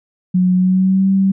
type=tone with pitch glide; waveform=sine; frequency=182.6 to 193.23 Hz; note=F#3 to G3; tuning=-23 to -25 cents; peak=-10 dBFS; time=0.34-1.32 s; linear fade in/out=10 ms; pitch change=+98 cents; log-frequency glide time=0.55-1.08 s; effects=none